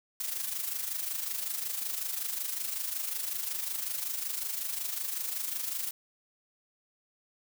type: noise with amplitude modulation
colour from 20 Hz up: blue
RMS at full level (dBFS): -32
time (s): 0.2-5.91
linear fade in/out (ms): 5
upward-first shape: sine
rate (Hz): 25.4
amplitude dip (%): 60
effects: none